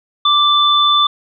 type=tone pair together; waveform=sine; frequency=1174.7 / 3520 Hz; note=D6 / A7; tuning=0 / 0 cents; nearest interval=octave + perfect fifth; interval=1900 cents; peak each=-12 dBFS; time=0.25-1.07 s; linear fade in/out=5 ms; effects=none